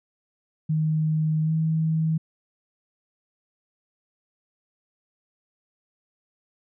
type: tone with pitch glide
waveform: sine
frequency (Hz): 156.2 to 159.57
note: D#3 to D#3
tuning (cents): +7 to +44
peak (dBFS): -20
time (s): 0.69-2.18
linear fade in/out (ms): 10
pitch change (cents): +37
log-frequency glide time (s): 1.43-1.52
effects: none